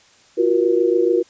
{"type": "tone cluster", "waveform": "sine", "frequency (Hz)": [344.3, 371.3, 475.2], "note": ["F4", "F#4", "A#4"], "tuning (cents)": [-25, 6, 33], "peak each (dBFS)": -18, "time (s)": [0.37, 1.23], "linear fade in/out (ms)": 20, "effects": ["white hiss -52 dBFS RMS until 1.29 s", "resampled to 16000 Hz"]}